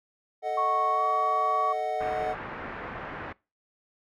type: chord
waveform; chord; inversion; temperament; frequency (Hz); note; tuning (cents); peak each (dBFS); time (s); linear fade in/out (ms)
triangle; D# diminished; second; equal; 440 / 622.3 / 740; A4 / D#5 / F#5; 0 / 0 / 0; -33 / -30 / -27; 0.42-2.36; 50
type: tone with pitch glide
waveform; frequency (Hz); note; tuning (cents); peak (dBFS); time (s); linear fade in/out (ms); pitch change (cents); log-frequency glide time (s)
sine; 1106 to 1130.5; C#6 to C#6; -4 to +34; -24; 0.57-1.73; 10; +38; 0.92-1.03
type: low-pass noise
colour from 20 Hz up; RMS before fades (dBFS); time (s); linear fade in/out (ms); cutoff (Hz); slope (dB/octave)
white; -38; 2-3.33; 10; 1800; 24
effects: noise-tail reverb RT60 0.3 s tail -24 dB re dry